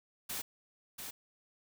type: noise with echo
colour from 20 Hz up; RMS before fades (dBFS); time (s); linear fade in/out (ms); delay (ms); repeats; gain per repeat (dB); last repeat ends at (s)
white; -39; 0.29-0.42; 10; 690; 1; -5; 1.11
effects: none